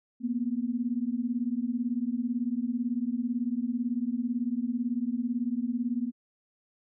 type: beating tone pair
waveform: sine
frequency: 232.1 / 250.1 Hz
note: A#3 / B3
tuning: -7 / +22 cents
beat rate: 18 Hz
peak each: -30 dBFS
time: 0.2-6.12 s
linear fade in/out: 50 ms
effects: none